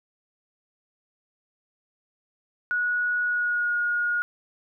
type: tone with pitch glide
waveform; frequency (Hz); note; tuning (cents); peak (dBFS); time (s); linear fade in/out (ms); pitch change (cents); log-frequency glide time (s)
sine; 1460 to 1436.6; F#6 to F6; -24 to +48; -22; 2.71-4.22; 0; -28; 3.24-3.76
effects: none